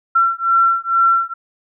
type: beating tone pair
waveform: sine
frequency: 1355 / 1357.2 Hz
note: E6 / F6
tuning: +47 / -50 cents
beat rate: 2.2 Hz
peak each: -15 dBFS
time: 0.15-1.34 s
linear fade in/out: 10 ms
effects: none